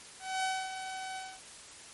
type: tone with ADSR envelope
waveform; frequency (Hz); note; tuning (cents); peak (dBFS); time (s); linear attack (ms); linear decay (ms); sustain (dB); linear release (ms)
sawtooth; 757; F#5; +39; -25; 0.19-1.41; 240; 250; -9; 240
effects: white hiss -50 dBFS RMS until 1.93 s + MP3 48 kbps